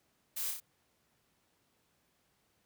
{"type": "noise with echo", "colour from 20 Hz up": "blue", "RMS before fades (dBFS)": -38, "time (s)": [0.36, 0.51], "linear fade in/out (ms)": 10, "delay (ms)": 31, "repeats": 3, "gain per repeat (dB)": -3, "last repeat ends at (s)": 0.603, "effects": ["pink hiss -74 dBFS RMS until 2.65 s", "high-pass 80 Hz 12 dB/octave"]}